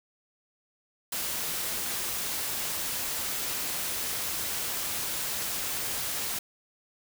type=noise; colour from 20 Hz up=white; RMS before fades=-32 dBFS; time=1.12-6.39 s; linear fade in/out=5 ms; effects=none